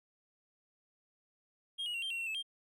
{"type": "tone with pitch steps", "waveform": "triangle", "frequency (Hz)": [3238, 2899, 2749, 3162, 2736, 2717, 2609, 3193], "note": ["G#7", "F#7", "F7", "G7", "F7", "F7", "E7", "G7"], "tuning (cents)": [-45, -36, -28, 14, -36, -48, -18, 31], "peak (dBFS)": -34, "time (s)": [1.78, 2.428], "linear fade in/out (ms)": 20, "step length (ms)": 81, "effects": []}